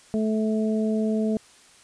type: harmonic tone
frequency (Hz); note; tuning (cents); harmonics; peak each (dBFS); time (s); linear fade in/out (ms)
217.5; A3; -20; 1 / 2 / 3; -22 / -28 / -32; 0.14-1.37; 0
effects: white hiss -53 dBFS RMS until 1.83 s + resampled to 22050 Hz